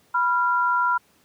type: tone pair together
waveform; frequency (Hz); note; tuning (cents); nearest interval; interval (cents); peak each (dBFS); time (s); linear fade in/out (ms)
sine; 984 / 1383.1; B5 / F6; -7 / -17; tritone; 590; -21; 0.14-0.98; 10
effects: pink hiss -60 dBFS RMS until 1.24 s + high-pass 100 Hz 12 dB/octave